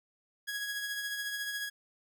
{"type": "tone with tremolo", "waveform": "sawtooth", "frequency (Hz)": 1661.2, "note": "G#6", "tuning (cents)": 0, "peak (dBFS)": -29, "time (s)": [0.47, 1.7], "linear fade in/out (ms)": 20, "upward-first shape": "triangle", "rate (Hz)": 14, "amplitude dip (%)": 45, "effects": []}